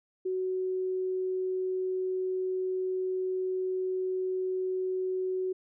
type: tone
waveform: sine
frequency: 372.4 Hz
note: F#4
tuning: 11 cents sharp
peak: -28 dBFS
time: 0.25-5.53 s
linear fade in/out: 10 ms
effects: none